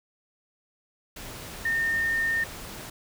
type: tone in noise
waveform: sine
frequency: 1823 Hz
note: A#6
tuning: 39 cents flat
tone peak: -23 dBFS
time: 1.65-2.44 s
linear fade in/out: 5 ms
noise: pink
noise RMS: -40 dBFS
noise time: 1.16-2.9 s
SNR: +14 dB
effects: none